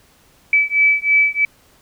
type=beating tone pair; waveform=sine; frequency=2300 / 2303.1 Hz; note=D7 / D7; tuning=-37 / -34 cents; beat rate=3.1 Hz; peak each=-15 dBFS; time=0.53-1.45 s; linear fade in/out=2 ms; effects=pink hiss -53 dBFS RMS until 1.81 s